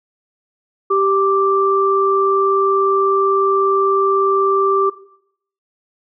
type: tone pair together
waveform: sine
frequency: 391.1 / 1174.7 Hz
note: G4 / D6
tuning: -4 / 0 cents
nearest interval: octave + perfect fifth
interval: 1904 cents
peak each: -15 dBFS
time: 0.9-4.9 s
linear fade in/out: 10 ms
effects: noise-tail reverb RT60 0.7 s tail -17 dB re dry